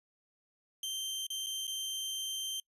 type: tone with dropouts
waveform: sawtooth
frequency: 3136 Hz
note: G7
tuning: in tune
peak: -32 dBFS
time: 0.83-2.6 s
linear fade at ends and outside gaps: 2 ms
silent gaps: 1.267-1.302 / 1.463-1.467 / 1.67-1.677 s
effects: noise-tail reverb RT60 0.1 s tail -25 dB re dry + resampled to 32000 Hz